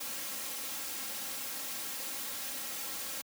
white noise with comb filter, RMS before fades -39 dBFS, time 0-3.22 s, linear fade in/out 10 ms, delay 3.7 ms, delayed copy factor +0.8, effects high-pass 100 Hz 12 dB/octave

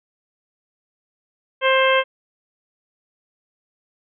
harmonic tone, 528 Hz, C5, 16 cents sharp, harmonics 1 / 2 / 3 / 4 / 5 / 6, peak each -17 / -20 / -22 / -23 / -24 / -25 dBFS, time 1.61-2.04 s, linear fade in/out 50 ms, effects none

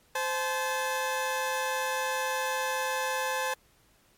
20% pulse tone pair together, 519.6 / 863 Hz, C5 / A5, -12 / -34 cents, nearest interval major sixth, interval 878 cents, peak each -26 dBFS, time 0.15-3.54 s, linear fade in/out 5 ms, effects pink hiss -64 dBFS RMS until 4.17 s + MP3 64 kbps

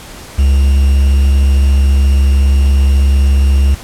triangle tone with quantisation, 68.5 Hz, C#2, 20 cents flat, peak -4 dBFS, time 0.38-3.75 s, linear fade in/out 10 ms, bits 5, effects pink hiss -32 dBFS RMS until 3.83 s + low-pass 12000 Hz 12 dB/octave

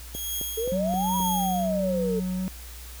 5% pulse tone with tremolo, 3282 Hz, G#7, 21 cents flat, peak -19 dBFS, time 0.14-1.74 s, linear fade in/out 10 ms, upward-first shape triangle, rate 1.1 Hz, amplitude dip 100%
click train, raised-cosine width 2 ms, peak -23 dBFS, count 5, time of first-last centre 0.15-1.203 s, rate 3.8 Hz
sine exponential two-way sweep, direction up then down, 432.9 to 978 to 432.9 Hz, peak -25 dBFS, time 0.57-2.2 s, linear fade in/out 10 ms, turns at 1.16 s
triangle tone with vibrato, 185 Hz, F#3, in tune, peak -24 dBFS, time 0.72-2.48 s, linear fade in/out 0 ms, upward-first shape square, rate 1.2 Hz, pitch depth 12 cents each way
effects added 60 Hz sine -40 dBFS peak until 3 s + white hiss -45 dBFS RMS until 3 s

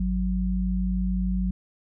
sine tone pair together, 51.86 / 185 Hz, G#1 / F#3, -2 / 0 cents, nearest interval octave + minor seventh, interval 2202 cents, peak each -25 dBFS, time 0-1.51 s, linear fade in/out 5 ms, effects none

